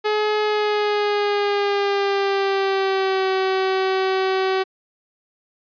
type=tone with pitch glide; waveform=sawtooth; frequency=424 to 379.9 Hz; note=G#4 to F#4; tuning=+36 to +46 cents; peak=-14 dBFS; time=0.04-4.64 s; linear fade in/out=20 ms; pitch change=-190 cents; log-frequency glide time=0.43-3.29 s; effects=resampled to 11025 Hz